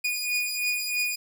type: beating tone pair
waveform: sawtooth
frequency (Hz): 2457 / 2460.1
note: D#7 / D#7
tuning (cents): -22 / -20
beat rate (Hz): 3.1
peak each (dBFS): -24 / -27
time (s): 0.04-1.16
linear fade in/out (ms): 10
effects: none